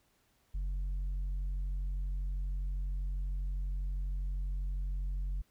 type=tone with tanh clipping; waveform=triangle; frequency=46.25 Hz; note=F#1; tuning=in tune; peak=-33 dBFS; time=0.54-5.42 s; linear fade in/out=10 ms; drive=8 dB; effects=pink hiss -72 dBFS RMS until 5.5 s